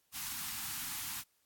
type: band-stop noise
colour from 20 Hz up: white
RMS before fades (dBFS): -40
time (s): 0.12-1.24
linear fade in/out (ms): 50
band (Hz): 300 to 790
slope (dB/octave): 48
effects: white hiss -75 dBFS RMS until 1.45 s + AAC 64 kbps